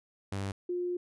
sawtooth / sine tone pair in turn, 98.3 / 355.3 Hz, G2 / F4, +5 / +30 cents, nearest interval octave + minor seventh, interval 2225 cents, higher second, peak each -29 / -30 dBFS, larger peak first, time 0.32-0.52 / 0.69-0.97 s, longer second, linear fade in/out 5 ms, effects resampled to 24000 Hz

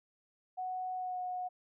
sine tone with pitch glide, 740 to 729.4 Hz, F#5 to F#5, 0 to -25 cents, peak -35 dBFS, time 0.57-1.49 s, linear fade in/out 20 ms, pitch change -25 cents, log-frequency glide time 0.95-1.19 s, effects none

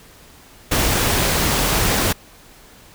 pink noise, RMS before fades -18 dBFS, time 0.71-2.13 s, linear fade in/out 10 ms, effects pink hiss -46 dBFS RMS until 2.94 s

